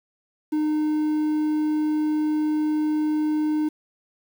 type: tone with quantisation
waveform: triangle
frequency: 305.6 Hz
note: D#4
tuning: 31 cents flat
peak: -18 dBFS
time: 0.52-3.69 s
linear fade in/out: 10 ms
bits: 8
effects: none